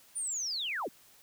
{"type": "linear sweep", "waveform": "sine", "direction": "down", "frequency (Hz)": [9490, 132.7], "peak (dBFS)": -32, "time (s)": [0.15, 0.89], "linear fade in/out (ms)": 20, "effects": ["white hiss -60 dBFS RMS until 1.22 s"]}